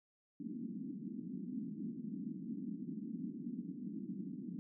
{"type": "band-pass noise", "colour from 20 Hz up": "pink", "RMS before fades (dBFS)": -44, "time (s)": [0.4, 4.59], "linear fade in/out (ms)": 0, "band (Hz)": [180, 290], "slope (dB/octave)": 48, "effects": []}